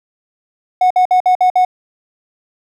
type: tone bursts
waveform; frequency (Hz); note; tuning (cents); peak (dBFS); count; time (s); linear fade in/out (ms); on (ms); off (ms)
triangle; 734; F#5; -14; -5; 6; 0.81-1.65; 5; 95; 54
effects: tanh soft clip ceiling -2 dBFS